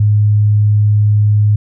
sine tone, 104.8 Hz, G#2, 16 cents sharp, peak -7 dBFS, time 0-1.56 s, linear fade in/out 5 ms, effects none

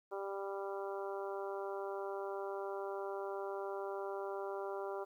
harmonic tone, 197 Hz, G3, 9 cents sharp, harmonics 2 / 3 / 4 / 5 / 6 / 7, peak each -41 / -45 / -47 / -49 / -51 / -52 dBFS, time 0.11-5.05 s, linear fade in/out 20 ms, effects 12-bit

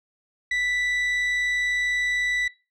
sine tone pair together, 1975.5 / 3899 Hz, B6 / B7, 0 / -23 cents, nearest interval octave, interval 1177 cents, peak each -20 / -30 dBFS, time 0.51-2.48 s, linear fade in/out 5 ms, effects noise-tail reverb RT60 0.3 s tail -21 dB re dry + tanh soft clip ceiling -20 dBFS

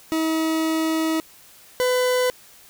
40% pulse tone pair in turn, 320 / 501.8 Hz, D#4 / B4, +49 / +28 cents, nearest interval minor sixth, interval 779 cents, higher second, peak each -19 / -17 dBFS, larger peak second, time 0.12-1.2 / 1.8-2.3 s, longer first, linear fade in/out 0 ms, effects white hiss -49 dBFS RMS until 2.69 s

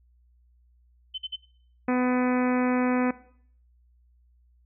sine tone bursts, 3056 Hz, G7, 45 cents flat, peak -30 dBFS, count 3, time 1.14-1.361 s, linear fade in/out 10 ms, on 41 ms, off 49 ms
harmonic tone, 250.6 Hz, B3, 25 cents sharp, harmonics 1 / 2 / 3 / 4 / 5 / 6 / 7 / 8 / 9 / 10, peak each -23 / -29 / -33 / -35 / -37 / -39 / -40 / -41 / -42 / -43 dBFS, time 1.88-3.11 s, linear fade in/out 5 ms
effects noise-tail reverb RT60 0.6 s tail -18 dB re dry + added 60 Hz sine -58 dBFS peak until 4.65 s

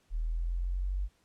sine linear sweep, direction up, 39 to 48.67 Hz, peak -29 dBFS, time 0.1-1.09 s, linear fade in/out 50 ms, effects pink hiss -70 dBFS RMS until 1.24 s + low-pass 10000 Hz 12 dB/octave

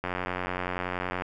click train, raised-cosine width 0.5 ms, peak -15 dBFS, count 108, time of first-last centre 0.04-1.221 s, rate 90.6 Hz, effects none

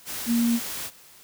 sine tone in noise, 234.3 Hz, A#3, 9 cents sharp, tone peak -19 dBFS, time 0.26-0.6 s, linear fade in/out 50 ms, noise white, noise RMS -33 dBFS, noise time 0.05-0.91 s, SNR +11 dB, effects white hiss -51 dBFS RMS until 1.23 s

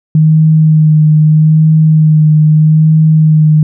sine tone with vibrato, 155.5 Hz, D#3, 1 cent flat, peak -3 dBFS, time 0.15-3.63 s, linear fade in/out 2 ms, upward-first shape sine, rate 0.79 Hz, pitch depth 21 cents each way, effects none

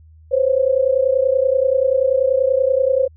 sine tone pair together, 511.6 / 542 Hz, C5 / C#5, -39 / -39 cents, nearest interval minor second, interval 100 cents, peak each -16 dBFS, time 0.31-3.08 s, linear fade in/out 20 ms, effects added 79 Hz sine -43 dBFS peak until 3.16 s

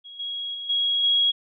sine tone with level steps, 3309 Hz, G#7, 7 cents flat, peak -39 / -28 / -31 / -20 / -17 dBFS, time 0.04-1.32 s, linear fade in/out 20 ms, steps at 0.19 / 0.54 / 0.69 / 1.03 s, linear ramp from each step 10 ms, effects none

